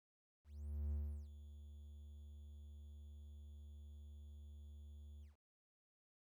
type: tone with ADSR envelope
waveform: triangle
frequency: 73.42 Hz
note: D2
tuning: in tune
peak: -36 dBFS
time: 0.44-5.36 s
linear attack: 480 ms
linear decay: 350 ms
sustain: -15 dB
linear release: 140 ms
effects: 13-bit